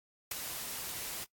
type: noise with ADSR envelope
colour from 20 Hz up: white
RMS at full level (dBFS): -33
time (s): 0.31-1.25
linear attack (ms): 5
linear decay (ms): 13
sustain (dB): -7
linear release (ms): 17
effects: noise-tail reverb RT60 0.1 s tail -20 dB re dry + AAC 64 kbps